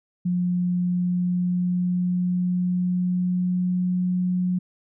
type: tone with pitch glide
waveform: sine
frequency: 178.3 to 181.1 Hz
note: F3 to F#3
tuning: +36 to -37 cents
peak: -20 dBFS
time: 0.25-4.59 s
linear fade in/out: 10 ms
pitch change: +27 cents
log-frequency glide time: 0.8-4.05 s
effects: none